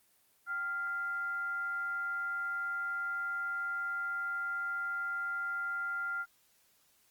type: tone with frequency modulation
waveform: sine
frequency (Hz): 1396.9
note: F6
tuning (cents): 0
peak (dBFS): -33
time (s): 0.46-6.26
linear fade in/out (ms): 50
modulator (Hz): 622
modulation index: 0.23
effects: white hiss -69 dBFS RMS until 7.1 s + Opus 24 kbps